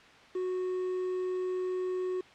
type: tone with quantisation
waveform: triangle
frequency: 367.9 Hz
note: F#4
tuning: 10 cents flat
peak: -28 dBFS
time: 0.35-2.21 s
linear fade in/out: 5 ms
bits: 8
effects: white hiss -54 dBFS RMS until 2.34 s + low-pass 3000 Hz 12 dB/octave